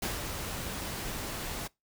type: noise with ADSR envelope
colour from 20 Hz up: pink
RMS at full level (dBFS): -32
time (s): 0.02-1.68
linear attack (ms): 6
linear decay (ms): 150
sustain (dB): -5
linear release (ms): 15
effects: noise-tail reverb RT60 0.2 s tail -23 dB re dry